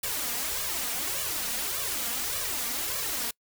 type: noise with flanger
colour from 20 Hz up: white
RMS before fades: -31 dBFS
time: 0.03-3.31 s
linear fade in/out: 5 ms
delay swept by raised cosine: 1.7 to 4.3 ms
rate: 1.7 Hz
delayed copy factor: +0.95
effects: noise-tail reverb RT60 0.1 s tail -26 dB re dry